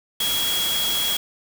sine tone in noise, 3322 Hz, G#7, in tune, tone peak -22 dBFS, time 0.2-1.17 s, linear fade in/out 5 ms, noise white, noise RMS -26 dBFS, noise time 0.2-1.17 s, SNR +1 dB, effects none

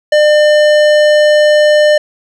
sine tone with tanh clipping, 600 Hz, D5, 37 cents sharp, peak -7 dBFS, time 0.12-1.98 s, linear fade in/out 5 ms, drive 17 dB, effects none

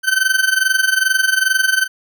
40% pulse tone with amplitude modulation, 1536 Hz, G6, 36 cents flat, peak -9 dBFS, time 0.03-1.88 s, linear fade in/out 50 ms, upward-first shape sine, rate 22.4 Hz, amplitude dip 80%, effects none

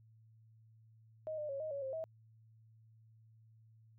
sine tone with pitch steps, 626 / 602 / 551 / 624 / 560 / 531 / 643 Hz, D#5 / D5 / C#5 / D#5 / C#5 / C5 / E5, +10 / +43 / -11 / +5 / +18 / +25 / -43 cents, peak -38 dBFS, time 1.27-2.04 s, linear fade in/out 0 ms, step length 110 ms, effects added 111 Hz sine -61 dBFS peak until 3.98 s

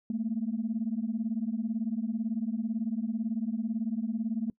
sine beating tone pair, 214.9 / 232.9 Hz, A3 / A#3, -41 / -1 cents, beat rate 18 Hz, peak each -31 dBFS, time 0.1-4.5 s, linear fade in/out 2 ms, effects noise-tail reverb RT60 0.1 s tail -25 dB re dry + tanh soft clip ceiling -21 dBFS

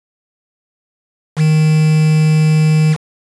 triangle tone with quantisation, 155.56 Hz, D#3, in tune, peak -6 dBFS, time 1.36-2.97 s, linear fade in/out 50 ms, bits 4, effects resampled to 22050 Hz

